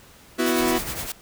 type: chord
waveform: sawtooth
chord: B suspended fourth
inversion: none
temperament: equal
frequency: 246.9 / 329.6 / 370 Hz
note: B3 / E4 / F#4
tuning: 0 / 0 / 0 cents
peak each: -20 dBFS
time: 0.38-0.79 s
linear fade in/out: 20 ms
type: noise with tremolo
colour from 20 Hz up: white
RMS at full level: -29 dBFS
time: 0.46-1.12 s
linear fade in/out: 2 ms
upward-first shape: triangle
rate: 9.7 Hz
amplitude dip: 75%
type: band-stop noise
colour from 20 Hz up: pink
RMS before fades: -35 dBFS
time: 0.59-1.07 s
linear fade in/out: 10 ms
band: 2600 to 15000 Hz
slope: 96 dB/octave
effects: pink hiss -50 dBFS RMS until 1.21 s